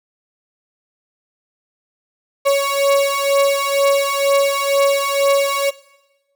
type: beating tone pair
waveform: 35% pulse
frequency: 556 / 558.1 Hz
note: C#5 / C#5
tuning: +5 / +12 cents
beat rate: 2.1 Hz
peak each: -15 dBFS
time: 2.45-5.71 s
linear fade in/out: 20 ms
effects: noise-tail reverb RT60 1.0 s tail -19 dB re dry